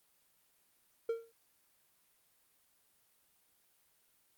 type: tone with exponential decay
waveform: triangle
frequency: 458.6 Hz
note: A#4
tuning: 28 cents flat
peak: -27 dBFS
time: 1.09-1.32 s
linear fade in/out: 5 ms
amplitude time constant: 48 ms
effects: white hiss -72 dBFS RMS until 4.37 s + Opus 32 kbps